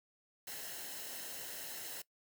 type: noise with comb filter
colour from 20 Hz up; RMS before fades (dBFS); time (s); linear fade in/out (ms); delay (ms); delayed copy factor
white; -45; 0.47-2.02; 5; 0.85; -0.55
effects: noise-tail reverb RT60 0.1 s tail -20 dB re dry